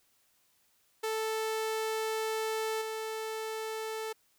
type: tone with level steps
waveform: sawtooth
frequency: 440 Hz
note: A4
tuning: in tune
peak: -27 / -31 dBFS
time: 1.03-4.13 s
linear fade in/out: 10 ms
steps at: 2.81 s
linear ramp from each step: 10 ms
effects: white hiss -70 dBFS RMS until 4.38 s